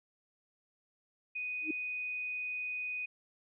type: tone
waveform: sine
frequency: 2489 Hz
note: D#7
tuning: in tune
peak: -35 dBFS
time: 1.35-3.06 s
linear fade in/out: 10 ms
type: tone with exponential growth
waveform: sine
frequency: 313.6 Hz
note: D#4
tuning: 14 cents sharp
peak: -29 dBFS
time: 1.61-1.71 s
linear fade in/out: 5 ms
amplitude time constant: 20 ms
effects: none